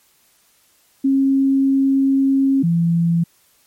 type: tone pair in turn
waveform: sine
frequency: 270.9 / 168.55 Hz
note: C#4 / E3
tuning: -40 / +39 cents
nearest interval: minor sixth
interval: 821 cents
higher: first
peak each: -12 / -13 dBFS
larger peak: first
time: 1.04-2.63 / 2.63-3.24 s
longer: first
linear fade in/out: 10 ms
effects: white hiss -57 dBFS RMS until 3.66 s + MP3 64 kbps